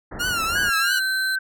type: low-pass noise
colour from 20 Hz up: pink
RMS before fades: -34 dBFS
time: 0.11-0.7 s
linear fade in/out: 10 ms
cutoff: 1900 Hz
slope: 96 dB/octave
type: tone with vibrato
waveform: sawtooth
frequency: 1396.9 Hz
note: F6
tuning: in tune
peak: -18 dBFS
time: 0.19-1 s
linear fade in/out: 20 ms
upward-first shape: triangle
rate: 3 Hz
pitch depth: 140 cents each way
type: tone with pitch glide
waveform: sine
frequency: 1632 to 1540.4 Hz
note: G#6 to G6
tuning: -31 to -31 cents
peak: -21 dBFS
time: 0.55-1.39 s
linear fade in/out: 10 ms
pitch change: -100 cents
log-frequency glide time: 0.8-1.01 s
type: tone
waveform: 40% pulse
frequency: 4080 Hz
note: C8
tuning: 44 cents flat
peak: -26 dBFS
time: 0.72-1.36 s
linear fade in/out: 10 ms
effects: none